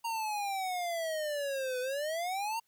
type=exponential two-way sweep; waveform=square; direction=down then up; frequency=932.3 to 497.6 to 932.3 Hz; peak=-33 dBFS; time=0.04-2.6 s; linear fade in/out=10 ms; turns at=1.8 s; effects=white hiss -75 dBFS RMS until 2.67 s